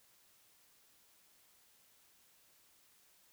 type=silence; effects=white hiss -68 dBFS RMS until 3.32 s